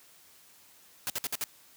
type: noise bursts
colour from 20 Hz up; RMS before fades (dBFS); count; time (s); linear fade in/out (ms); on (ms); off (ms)
white; -32; 5; 1.07-1.439; 0; 29; 56
effects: white hiss -58 dBFS RMS until 1.76 s + high-pass 80 Hz 12 dB/octave